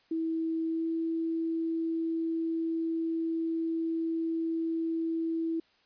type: tone with pitch glide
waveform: sine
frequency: 324.9 to 327.7 Hz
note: E4 to E4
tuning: -25 to -10 cents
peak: -28 dBFS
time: 0.11-5.6 s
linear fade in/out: 5 ms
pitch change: +15 cents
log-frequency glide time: 0.68-0.86 s
effects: white hiss -66 dBFS RMS until 5.85 s + resampled to 11025 Hz